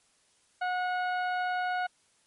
harmonic tone with a mistuned harmonic, 728 Hz, F#5, 28 cents flat, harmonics 1 / 2 / 3 / 4 / 5 / 6, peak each -29 / -33 / -44 / -47 / -51 / -52 dBFS, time 0.61-1.87 s, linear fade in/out 10 ms, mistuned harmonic 5, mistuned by +69 cents, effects white hiss -67 dBFS RMS until 2.26 s + MP3 48 kbps

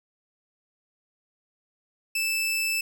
sawtooth tone, 2636 Hz, E7, 1 cent flat, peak -21 dBFS, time 2.15-2.81 s, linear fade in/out 5 ms, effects none

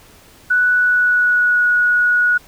sine tone with pitch glide, 1480 to 1458.8 Hz, F#6 to F#6, 0 to -25 cents, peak -11 dBFS, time 0.5-2.38 s, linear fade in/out 10 ms, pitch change -25 cents, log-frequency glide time 0.71-1.66 s, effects pink hiss -46 dBFS RMS until 2.47 s

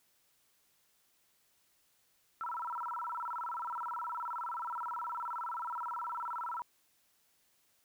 sine tone with vibrato, 1135 Hz, C#6, 41 cents sharp, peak -36 dBFS, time 2.41-6.62 s, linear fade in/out 0 ms, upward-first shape square, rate 19 Hz, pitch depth 280 cents each way, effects white hiss -72 dBFS RMS until 7.84 s

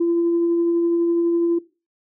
sine tone with tremolo, 340 Hz, F4, 46 cents flat, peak -14 dBFS, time 0-1.59 s, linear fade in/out 10 ms, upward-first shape triangle, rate 12 Hz, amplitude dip 25%, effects noise-tail reverb RT60 0.3 s tail -19 dB re dry + tanh soft clip ceiling -12 dBFS

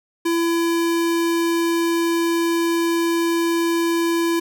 square tone, 336.2 Hz, E4, 34 cents sharp, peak -18 dBFS, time 0.25-4.4 s, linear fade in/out 10 ms, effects none

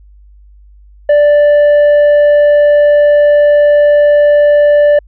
triangle tone with tanh clipping, 587 Hz, D5, 1 cent flat, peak -5 dBFS, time 1.09-4.99 s, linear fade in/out 5 ms, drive 9 dB, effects added 50 Hz sine -37 dBFS peak until 5.07 s

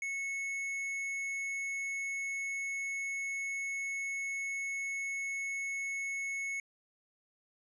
sine tone with tanh clipping, 2199 Hz, C#7, 14 cents flat, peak -36 dBFS, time 0.02-6.6 s, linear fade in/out 2 ms, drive 11 dB, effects low-pass 10000 Hz 12 dB/octave

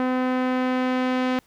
sawtooth tone with low-pass filter sweep, 255 Hz, C4, 44 cents flat, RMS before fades -23 dBFS, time 0-1.39 s, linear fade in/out 0 ms, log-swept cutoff 1700 to 3100 Hz, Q 0.89, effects pink hiss -60 dBFS RMS until 1.46 s

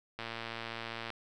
click train, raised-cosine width 0.3 ms, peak -23 dBFS, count 106, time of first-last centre 0.19-1.103 s, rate 115 Hz, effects none

